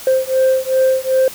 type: beating tone pair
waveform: sine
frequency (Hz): 522 / 524.6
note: C5 / C5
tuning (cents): -4 / +4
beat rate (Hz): 2.6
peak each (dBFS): -13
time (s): 0.07-1.28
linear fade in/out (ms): 2
effects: tanh soft clip ceiling -8 dBFS + white hiss -33 dBFS RMS until 1.34 s